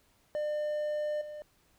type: tone with level steps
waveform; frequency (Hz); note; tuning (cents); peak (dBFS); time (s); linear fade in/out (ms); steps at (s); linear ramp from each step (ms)
triangle; 600; D5; +37; -28 / -38; 0.35-1.42; 0; 1.21; 5
effects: pink hiss -68 dBFS RMS until 1.78 s